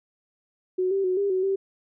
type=tone with pitch steps; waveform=sine; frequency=369.1 / 390.4 / 368.4 / 400.4 / 373.7 / 388.7 Hz; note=F#4 / G4 / F#4 / G4 / F#4 / G4; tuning=-4 / -7 / -7 / +37 / +17 / -15 cents; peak=-21 dBFS; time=0.78-1.56 s; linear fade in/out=10 ms; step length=130 ms; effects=none